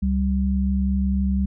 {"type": "tone pair together", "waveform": "sine", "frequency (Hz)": [68.8, 194.6], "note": ["C#2", "G3"], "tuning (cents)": [-12, -12], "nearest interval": "octave + tritone", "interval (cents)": 1800, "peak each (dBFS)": -21, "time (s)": [0.02, 1.46], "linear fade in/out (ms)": 10, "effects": []}